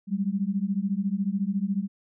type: beating tone pair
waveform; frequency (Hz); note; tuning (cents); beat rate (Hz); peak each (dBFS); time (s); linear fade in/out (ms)
sine; 190.4 / 204.4; F#3 / G#3; +50 / -27; 14; -27; 0.07-1.88; 50
effects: none